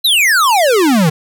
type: exponential sweep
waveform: square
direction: down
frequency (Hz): 4131 to 146.83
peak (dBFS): -9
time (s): 0.04-1.1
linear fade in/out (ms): 10
effects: none